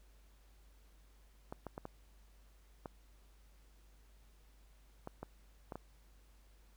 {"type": "clicks", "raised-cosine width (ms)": 1, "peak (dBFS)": -29, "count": 9, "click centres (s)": [1.525, 1.667, 1.779, 1.854, 2.858, 5.074, 5.23, 5.722, 5.756], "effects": ["added 50 Hz sine -61 dBFS peak until 6.76 s", "pink hiss -71 dBFS RMS until 6.76 s"]}